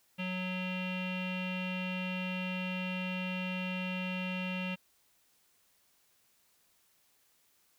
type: tone with low-pass filter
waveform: square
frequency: 184 Hz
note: F#3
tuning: 9 cents flat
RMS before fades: -36 dBFS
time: 0.18-4.76 s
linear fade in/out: 20 ms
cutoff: 2800 Hz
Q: 8.9
effects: white hiss -70 dBFS RMS until 7.78 s